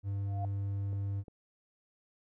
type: tone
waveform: triangle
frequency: 99.4 Hz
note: G2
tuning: 25 cents sharp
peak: -30 dBFS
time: 0.03-1.24 s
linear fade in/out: 50 ms
type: tone with exponential growth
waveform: sine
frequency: 701 Hz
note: F5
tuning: 6 cents sharp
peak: -35 dBFS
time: 0.15-0.45 s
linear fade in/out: 2 ms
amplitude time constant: 65 ms
type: clicks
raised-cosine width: 2 ms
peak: -36 dBFS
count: 2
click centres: 0.93 / 1.282 s
effects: none